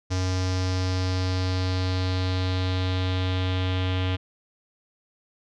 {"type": "tone with low-pass filter sweep", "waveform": "square", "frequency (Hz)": 92.5, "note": "F#2", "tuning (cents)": 0, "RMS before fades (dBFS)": -25, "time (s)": [0.1, 4.17], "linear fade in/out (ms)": 20, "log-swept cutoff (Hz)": [5700, 3200], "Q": 3.5, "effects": []}